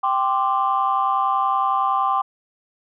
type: chord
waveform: sine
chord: G suspended fourth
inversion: none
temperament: just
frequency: 784 / 1045.3 / 1176 Hz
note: G5 / C6 / D6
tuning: 0 / -2 / +2 cents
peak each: -21 dBFS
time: 0.03-2.22 s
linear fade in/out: 10 ms
effects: tanh soft clip ceiling -9 dBFS